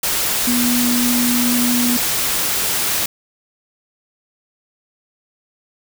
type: tone in noise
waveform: sine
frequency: 243.1 Hz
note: B3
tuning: 27 cents flat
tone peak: -16 dBFS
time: 0.47-1.97 s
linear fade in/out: 5 ms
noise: white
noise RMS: -19 dBFS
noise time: 0.03-3.06 s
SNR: 0 dB
effects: none